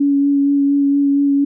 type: tone with vibrato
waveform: sine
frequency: 281.5 Hz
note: C#4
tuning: 27 cents sharp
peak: -11 dBFS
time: 0-1.45 s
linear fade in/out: 10 ms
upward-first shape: sine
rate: 4.3 Hz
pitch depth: 13 cents each way
effects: none